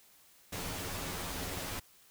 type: noise with comb filter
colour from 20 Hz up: pink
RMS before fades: -39 dBFS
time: 0.52-1.8 s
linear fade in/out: 10 ms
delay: 11 ms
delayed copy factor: +0.55
effects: white hiss -62 dBFS RMS until 2.1 s